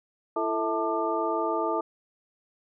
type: tone cluster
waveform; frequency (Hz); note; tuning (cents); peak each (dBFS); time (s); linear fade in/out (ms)
sine; 335.4 / 442.4 / 651 / 886 / 1193; E4 / A4 / E5 / A5 / D6; +30 / +9 / -22 / +12 / +27; -31; 0.36-1.81; 5
effects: none